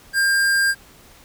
square tone, 1601 Hz, G6, 36 cents sharp, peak -16 dBFS, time 0.13-0.75 s, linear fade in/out 50 ms, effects pink hiss -48 dBFS RMS until 1.24 s

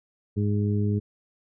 harmonic tone, 103.3 Hz, G#2, 9 cents flat, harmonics 1 / 2 / 3 / 4, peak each -23 / -27 / -34 / -33 dBFS, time 0.36-1 s, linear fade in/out 20 ms, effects none

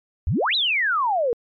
sine exponential two-way sweep, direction up then down, 65.41 to 4086 to 447.5 Hz, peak -18 dBFS, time 0.27-1.33 s, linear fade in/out 0 ms, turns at 0.55 s, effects MP3 96 kbps

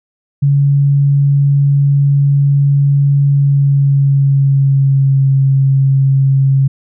sine tone with pitch glide, 140.9 to 135.79 Hz, C#3 to C#3, +29 to -35 cents, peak -7 dBFS, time 0.42-6.68 s, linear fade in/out 10 ms, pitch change -64 cents, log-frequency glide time 3.3-5.3 s, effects none

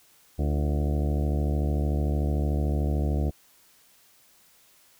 harmonic tone with a mistuned harmonic, 73.42 Hz, D2, in tune, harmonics 1 / 2 / 3 / 4 / 5 / 6 / 7 / 8 / 9 / 10, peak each -24 / -30 / -34 / -36 / -38 / -40 / -41 / -42 / -43 / -44 dBFS, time 0.38-3.31 s, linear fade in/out 20 ms, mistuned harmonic 5, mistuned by -82 cents, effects white hiss -59 dBFS RMS until 4.99 s

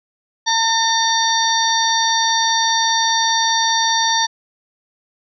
harmonic tone with a mistuned harmonic, 905 Hz, A5, 48 cents sharp, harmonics 1 / 2 / 4 / 5 / 6, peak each -18 / -22 / -21 / -21 / -22 dBFS, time 0.46-4.27 s, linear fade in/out 20 ms, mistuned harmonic 6, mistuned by +97 cents, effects none

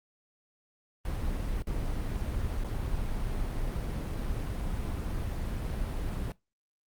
brown noise with dropouts, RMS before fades -32 dBFS, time 1.05-6.32 s, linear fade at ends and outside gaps 2 ms, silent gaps 1.623-1.67 / 2.639-2.643 s, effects noise-tail reverb RT60 0.2 s tail -20 dB re dry + Opus 32 kbps

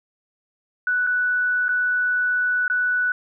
sine tone with dropouts, 1482 Hz, F#6, 2 cents sharp, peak -18 dBFS, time 0.87-3.12 s, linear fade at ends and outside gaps 2 ms, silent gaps 1.067-1.071 / 1.683-1.69 / 2.68-2.699 s, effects none

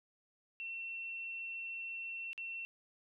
sine tone with dropouts, 2707 Hz, E7, 45 cents sharp, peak -40 dBFS, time 0.6-2.65 s, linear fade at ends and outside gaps 0 ms, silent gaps 2.331-2.378 s, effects none

